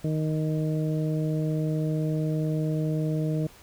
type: harmonic tone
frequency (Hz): 155.56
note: D#3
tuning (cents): 0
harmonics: 1 / 2 / 3 / 4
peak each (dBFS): -25 / -31 / -35 / -37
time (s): 0.04-3.47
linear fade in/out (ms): 5
effects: pink hiss -52 dBFS RMS until 3.62 s